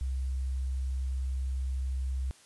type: tone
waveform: sine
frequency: 65.5 Hz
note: C2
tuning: 2 cents sharp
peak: -29 dBFS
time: 0.01-2.31 s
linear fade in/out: 0 ms
effects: white hiss -58 dBFS RMS until 2.45 s + resampled to 24000 Hz